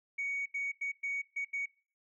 sine tone bursts at uneven times, 2238 Hz, C#7, 16 cents sharp, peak -31 dBFS, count 6, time 0.18-0.46 / 0.54-0.72 / 0.81-0.92 / 1.03-1.22 / 1.36-1.45 / 1.53-1.66 s, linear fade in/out 10 ms, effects noise-tail reverb RT60 0.4 s tail -20 dB re dry + tanh soft clip ceiling -29 dBFS

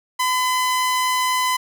sawtooth tone, 1012 Hz, B5, 42 cents sharp, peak -14 dBFS, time 0.19-1.57 s, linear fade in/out 10 ms, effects none

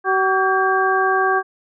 harmonic tone with a mistuned harmonic, 380 Hz, F#4, 46 cents sharp, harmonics 1 / 2 / 3 / 4, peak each -20 / -20 / -20 / -20 dBFS, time 0.04-1.43 s, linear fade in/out 50 ms, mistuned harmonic 4, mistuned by +83 cents, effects none

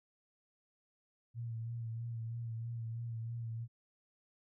sine tone with vibrato, 115.4 Hz, A#2, 17 cents flat, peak -38 dBFS, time 1.34-3.68 s, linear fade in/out 50 ms, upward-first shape sine, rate 3.1 Hz, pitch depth 36 cents each way, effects none

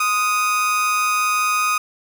30% pulse tone with amplitude modulation, 1244.5 Hz, D#6, in tune, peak -12 dBFS, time 0-1.78 s, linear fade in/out 5 ms, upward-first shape sine, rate 206 Hz, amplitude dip 45%, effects none

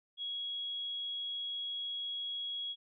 sine tone, 3322 Hz, G#7, in tune, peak -36 dBFS, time 0.17-2.76 s, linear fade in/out 50 ms, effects none

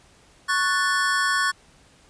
square chord, F# minor, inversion second, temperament equal, 1108.7 / 1480 / 1760 Hz, C#6 / F#6 / A6, 0 / 0 / 0 cents, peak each -25 dBFS, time 0.48-1.52 s, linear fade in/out 20 ms, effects pink hiss -55 dBFS RMS until 2.09 s + resampled to 22050 Hz

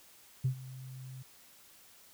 sine tone with ADSR envelope, 130.1 Hz, C3, 9 cents flat, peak -24 dBFS, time 0.44-1.23 s, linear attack 12 ms, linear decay 91 ms, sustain -19 dB, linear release 12 ms, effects tanh soft clip ceiling -22 dBFS + white hiss -59 dBFS RMS until 2.13 s

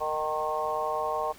harmonic tone with a mistuned harmonic, 154.2 Hz, D#3, 15 cents flat, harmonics 3 / 4 / 5 / 6 / 7, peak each -35 / -32 / -33 / -35 / -32 dBFS, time 0-1.33 s, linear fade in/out 20 ms, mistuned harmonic 6, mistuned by -20 cents, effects pink hiss -51 dBFS RMS until 1.38 s

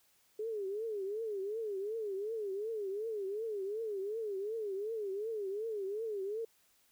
sine tone with vibrato, 417.5 Hz, G#4, 9 cents sharp, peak -35 dBFS, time 0.39-6.45 s, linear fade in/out 5 ms, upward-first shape triangle, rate 2.7 Hz, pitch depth 180 cents each way, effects white hiss -70 dBFS RMS until 6.91 s

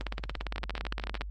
two click trains, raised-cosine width 0.3 ms, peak -17 / -19 dBFS, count 22 / 10, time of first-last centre 0.01-1.21 / 0.56-1.217 s, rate 17.5 / 13.7 Hz, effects added 50 Hz sine -36 dBFS peak until 1.3 s + Opus 24 kbps

